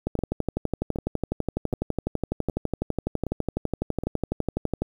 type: two click trains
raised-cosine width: 2 ms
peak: -11 / -16 dBFS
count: 58 / 6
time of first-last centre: 0.07-4.82 / 0.19-4.036 s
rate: 12 / 1.3 Hz
effects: 8-bit